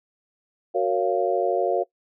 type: chord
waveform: sine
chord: Gb major seventh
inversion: none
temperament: just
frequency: 370 / 462.5 / 555 / 693.7 Hz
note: Gb4 / Bb4 / Db5 / F5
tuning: 0 / -14 / +2 / -12 cents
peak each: -25 dBFS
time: 0.74-1.84 s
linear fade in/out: 20 ms
effects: noise-tail reverb RT60 0.1 s tail -20 dB re dry